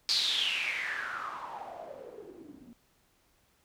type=noise with low-pass filter sweep; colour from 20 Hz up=blue; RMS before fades=-35 dBFS; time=0.09-2.73 s; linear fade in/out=0 ms; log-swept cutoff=4600 to 230 Hz; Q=7.3; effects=pink hiss -69 dBFS RMS until 3.64 s